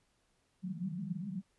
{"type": "band-pass noise", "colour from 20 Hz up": "pink", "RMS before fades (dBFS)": -39, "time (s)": [0.62, 1.43], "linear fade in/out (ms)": 50, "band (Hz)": [160, 200], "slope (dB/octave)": 96, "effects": ["pink hiss -75 dBFS RMS until 1.58 s", "resampled to 24000 Hz"]}